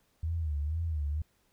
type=tone with vibrato; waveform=sine; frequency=77.78 Hz; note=D#2; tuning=in tune; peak=-29 dBFS; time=0.23-1.22 s; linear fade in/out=5 ms; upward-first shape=sine; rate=2.1 Hz; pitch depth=130 cents each way; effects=pink hiss -71 dBFS RMS until 1.52 s